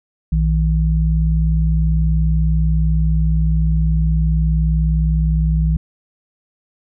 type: tone pair together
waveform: sine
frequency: 59.69 / 159.5 Hz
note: A#1 / D#3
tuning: +42 / +43 cents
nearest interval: octave + perfect fourth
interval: 1701 cents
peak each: -14 / -17 dBFS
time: 0.32-5.77 s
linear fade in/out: 5 ms
effects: none